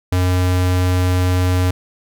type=tone; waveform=square; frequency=90.9 Hz; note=F#2; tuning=30 cents flat; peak=-14 dBFS; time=0.12-1.71 s; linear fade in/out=5 ms; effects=none